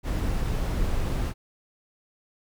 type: noise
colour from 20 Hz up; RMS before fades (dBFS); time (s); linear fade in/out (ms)
brown; -26; 0.03-1.34; 50
effects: none